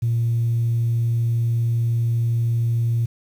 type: tone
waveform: sine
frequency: 116.6 Hz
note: A#2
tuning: 1 cent sharp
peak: -16 dBFS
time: 0.02-3.06 s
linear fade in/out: 10 ms
effects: tanh soft clip ceiling -14 dBFS + 8-bit